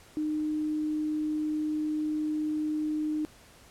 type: tone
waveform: sine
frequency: 305.9 Hz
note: D#4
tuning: 29 cents flat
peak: -27 dBFS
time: 0.17-3.25 s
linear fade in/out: 0 ms
effects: pink hiss -55 dBFS RMS until 3.7 s + low-pass 12000 Hz 12 dB/octave